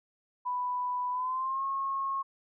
sine tone with pitch glide, 991 to 1087 Hz, B5 to C#6, +6 to -34 cents, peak -29 dBFS, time 0.45-2.23 s, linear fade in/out 20 ms, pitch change +160 cents, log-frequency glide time 1.11-1.64 s, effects none

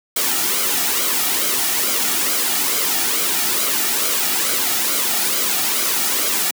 white noise with flanger, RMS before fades -19 dBFS, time 0.16-6.51 s, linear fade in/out 5 ms, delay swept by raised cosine 1.1 to 1.96 ms, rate 2.3 Hz, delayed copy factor -0.55, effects high-pass 200 Hz 12 dB/octave

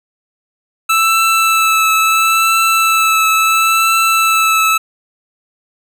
25% pulse tone with vibrato, 1318 Hz, E6, 1 cent flat, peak -6 dBFS, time 0.89-4.78 s, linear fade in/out 10 ms, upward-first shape triangle, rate 0.73 Hz, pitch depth 19 cents each way, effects none

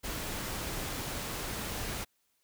pink noise, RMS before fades -37 dBFS, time 0.03-2.05 s, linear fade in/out 20 ms, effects white hiss -75 dBFS RMS until 2.43 s

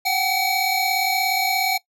square tone cluster, 738 / 775 / 2273 / 4218 Hz, F#5 / G5 / C#7 / C8, -5 / -20 / +43 / +13 cents, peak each -25 dBFS, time 0.05-1.78 s, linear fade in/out 10 ms, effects noise-tail reverb RT60 0.1 s tail -19 dB re dry

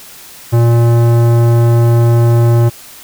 sine tone with tanh clipping, 117.4 Hz, A#2, 13 cents sharp, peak -8 dBFS, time 0.52-2.7 s, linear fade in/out 20 ms, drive 17 dB, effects white hiss -35 dBFS RMS until 3.03 s

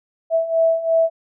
sine beating tone pair, 654 / 656.9 Hz, E5 / E5, -14 / -6 cents, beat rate 2.9 Hz, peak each -20 / -16 dBFS, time 0.3-1.1 s, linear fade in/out 50 ms, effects none

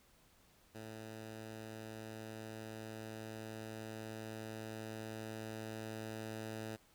10% pulse tone with level ramp, 110 Hz, A2, in tune, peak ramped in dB -39 to -34 dBFS, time 0.74-6.77 s, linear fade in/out 20 ms, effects pink hiss -68 dBFS RMS until 6.94 s

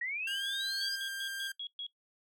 sine linear sweep, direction up, 1867 to 4978 Hz, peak -34 dBFS, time 0.01-0.96 s, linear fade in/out 5 ms
sawtooth tone with pitch glide, 1600 to 1590.8 Hz, G6 to G6, +35 to +25 cents, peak -34 dBFS, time 0.27-1.52 s, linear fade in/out 5 ms, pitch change -10 cents, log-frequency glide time 0.52-0.63 s
sine tone bursts, 3322 Hz, G#7, in tune, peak -37 dBFS, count 6, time 0.81-1.866 s, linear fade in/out 2 ms, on 76 ms, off 120 ms
effects noise-tail reverb RT60 0.1 s tail -18 dB re dry

